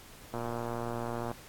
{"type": "click train", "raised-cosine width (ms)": 1, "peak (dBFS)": -22, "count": 116, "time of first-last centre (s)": [0.34, 1.315], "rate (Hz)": 118, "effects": ["pink hiss -52 dBFS RMS until 1.48 s", "AAC 64 kbps"]}